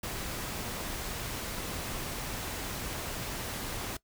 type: noise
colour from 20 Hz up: pink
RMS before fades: -37 dBFS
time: 0.03-3.97 s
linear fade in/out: 5 ms
effects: noise-tail reverb RT60 0.1 s tail -20 dB re dry